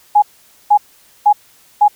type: tone bursts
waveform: sine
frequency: 830.6 Hz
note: G#5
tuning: in tune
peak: -5 dBFS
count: 4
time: 0.15-1.882 s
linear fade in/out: 10 ms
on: 73 ms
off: 480 ms
effects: white hiss -49 dBFS RMS until 1.95 s